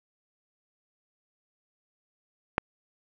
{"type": "click", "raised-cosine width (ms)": 0.5, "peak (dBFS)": -7, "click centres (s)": 2.581, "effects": []}